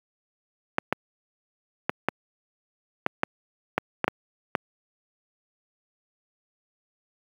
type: clicks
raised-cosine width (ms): 0.5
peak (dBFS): -6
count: 10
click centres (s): 0.784 / 0.926 / 1.895 / 2.086 / 3.064 / 3.234 / 3.78 / 4.043 / 4.08 / 4.552
effects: high-pass 150 Hz 12 dB/octave + 8-bit